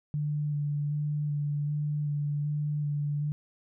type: tone with vibrato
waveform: sine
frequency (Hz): 147.3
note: D3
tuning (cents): +6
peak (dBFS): -27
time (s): 0.14-3.32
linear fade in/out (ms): 0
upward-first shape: square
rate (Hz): 1.3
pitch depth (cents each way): 14
effects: none